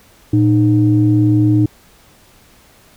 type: tone pair together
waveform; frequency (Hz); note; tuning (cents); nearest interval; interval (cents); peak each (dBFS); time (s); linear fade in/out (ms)
sine; 114.7 / 306.2; A#2 / D#4; -28 / -28; octave + perfect fourth; 1700; -11; 0.33-1.66; 5
effects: tanh soft clip ceiling -1 dBFS + pink hiss -48 dBFS RMS until 2.96 s